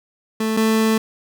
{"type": "tone pair in turn", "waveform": "30% pulse", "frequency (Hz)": [220, 220.8], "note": ["A3", "A3"], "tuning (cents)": [0, 6], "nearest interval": "unison", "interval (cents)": 6, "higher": "second", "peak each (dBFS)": [-16, -12], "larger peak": "second", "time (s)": [[0.4, 0.57], [0.57, 0.98]], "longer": "second", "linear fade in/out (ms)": 5, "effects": []}